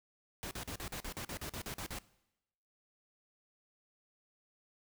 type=noise bursts; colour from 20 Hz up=pink; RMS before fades=-42 dBFS; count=13; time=0.43-1.986 s; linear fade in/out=0 ms; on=80 ms; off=43 ms; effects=noise-tail reverb RT60 0.9 s tail -20 dB re dry